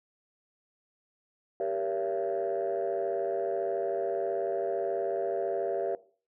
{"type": "chord", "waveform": "sine", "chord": "G diminished seventh", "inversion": "none", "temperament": "just", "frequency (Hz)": [392, 470.4, 564.5, 677.4], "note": ["G4", "Bb4", "Db5", "Fb5"], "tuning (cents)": [0, 16, 31, 47], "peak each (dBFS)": [-32, -33, -33, -32], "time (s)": [1.6, 5.95], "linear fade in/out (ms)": 2, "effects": ["noise-tail reverb RT60 0.4 s tail -18 dB re dry", "tanh soft clip ceiling -22 dBFS"]}